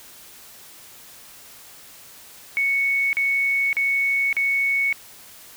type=tone bursts; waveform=sine; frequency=2217 Hz; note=C#7; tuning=in tune; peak=-18 dBFS; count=4; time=2.57-4.927 s; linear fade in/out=0 ms; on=560 ms; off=39 ms; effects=white hiss -45 dBFS RMS until 5.56 s